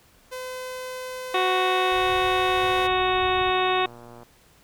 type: tone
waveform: sawtooth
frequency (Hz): 510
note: C5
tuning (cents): -44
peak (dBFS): -28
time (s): 0.31-2.88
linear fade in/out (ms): 20
type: harmonic tone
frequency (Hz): 370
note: F#4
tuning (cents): 0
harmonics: 1 / 2 / 3 / 4 / 5 / 6 / 7 / 8 / 9 / 10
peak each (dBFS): -25 / -25 / -26 / -34 / -33 / -36 / -30 / -38 / -39 / -31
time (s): 1.34-3.86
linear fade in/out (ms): 5
type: low-pass noise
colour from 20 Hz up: white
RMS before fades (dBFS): -41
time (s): 1.92-3.51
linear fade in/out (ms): 0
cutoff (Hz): 110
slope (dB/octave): 24
type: click train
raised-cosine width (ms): 1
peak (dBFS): -31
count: 194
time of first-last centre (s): 2.61-4.232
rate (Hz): 119
effects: pink hiss -57 dBFS RMS until 4.63 s